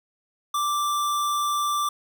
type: tone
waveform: square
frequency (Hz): 1174.7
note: D6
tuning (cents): 0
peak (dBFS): -23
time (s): 0.54-1.89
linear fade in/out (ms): 5
effects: none